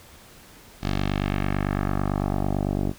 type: tone with low-pass filter sweep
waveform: 10% pulse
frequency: 48.98 Hz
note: G1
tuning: 1 cent flat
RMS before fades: -25 dBFS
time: 0.81-2.94 s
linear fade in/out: 50 ms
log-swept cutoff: 4700 to 460 Hz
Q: 1.5
effects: pink hiss -49 dBFS RMS until 2.98 s